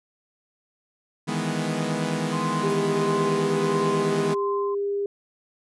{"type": "chord", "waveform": "sawtooth", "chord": "E major seventh", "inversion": "third", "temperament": "equal", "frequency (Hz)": [155.56, 164.81, 207.7, 246.9], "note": ["D#3", "E3", "G#3", "B3"], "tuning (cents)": [0, 0, 0, 0], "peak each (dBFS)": -26, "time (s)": [1.27, 4.35], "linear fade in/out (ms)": 20}
{"type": "tone with tremolo", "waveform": "sine", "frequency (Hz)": 1040, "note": "C6", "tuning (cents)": -11, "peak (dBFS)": -27, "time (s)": [2.32, 4.75], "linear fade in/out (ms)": 10, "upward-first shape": "sine", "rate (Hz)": 1.5, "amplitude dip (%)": 55}
{"type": "tone with pitch glide", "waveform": "sine", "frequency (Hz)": [399, 402.7], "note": ["G4", "G4"], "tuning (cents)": [31, 47], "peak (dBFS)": -23, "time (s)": [2.63, 5.06], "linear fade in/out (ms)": 2, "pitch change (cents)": 16, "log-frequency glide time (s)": [3.95, 4.88]}
{"type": "noise with exponential decay", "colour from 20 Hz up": "violet", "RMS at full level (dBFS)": -35, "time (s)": [2.7, 2.85], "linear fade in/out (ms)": 0, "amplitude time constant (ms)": 32}
{"effects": ["resampled to 24000 Hz"]}